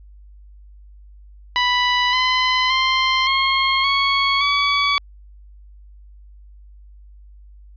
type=tone with pitch steps; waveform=15% pulse; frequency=987.8 / 1016.2 / 1045.3 / 1075.3 / 1106.2 / 1138 Hz; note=B5 / B5 / C6 / C6 / C#6 / C#6; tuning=0 / +49 / -2 / +47 / -4 / +45 cents; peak=-9 dBFS; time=1.56-4.98 s; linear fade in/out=0 ms; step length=570 ms; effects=added 50 Hz sine -41 dBFS peak until 7.76 s + resampled to 11025 Hz